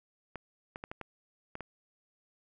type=clicks; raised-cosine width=0.5 ms; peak=-25 dBFS; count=7; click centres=0.357 / 0.759 / 0.839 / 0.915 / 1.013 / 1.554 / 1.607 s; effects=none